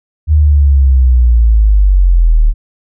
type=linear sweep; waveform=sine; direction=down; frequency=77.6 to 36.31 Hz; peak=-4 dBFS; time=0.27-2.54 s; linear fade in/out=50 ms; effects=none